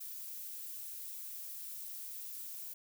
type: noise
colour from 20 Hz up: violet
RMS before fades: -45 dBFS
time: 0-2.74 s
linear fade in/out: 10 ms
effects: none